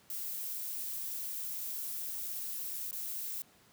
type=noise with dropouts; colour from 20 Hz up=violet; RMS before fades=-39 dBFS; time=0.1-3.42 s; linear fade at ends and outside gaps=1 ms; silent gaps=2.911-2.928 s; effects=pink hiss -63 dBFS RMS until 3.72 s + high-pass 100 Hz 12 dB/octave